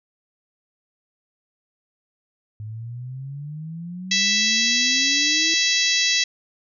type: exponential sweep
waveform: sine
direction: up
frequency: 105.3 to 329.6 Hz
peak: -30 dBFS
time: 2.6-5.54 s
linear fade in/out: 0 ms
type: harmonic tone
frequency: 659.3 Hz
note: E5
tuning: in tune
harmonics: 3 / 4 / 5 / 6 / 7 / 8 / 9 / 10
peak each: -25 / -25 / -26 / -23 / -27 / -26 / -27 / -29 dBFS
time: 4.11-6.24 s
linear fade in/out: 5 ms
effects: none